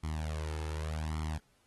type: tone with flanger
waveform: sawtooth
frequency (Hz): 77.78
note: D#2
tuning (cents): 0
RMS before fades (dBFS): -36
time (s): 0.03-1.38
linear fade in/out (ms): 10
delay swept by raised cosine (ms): 0.93 to 2.33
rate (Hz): 0.86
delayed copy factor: +0.8
effects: pink hiss -71 dBFS RMS until 1.66 s + AAC 32 kbps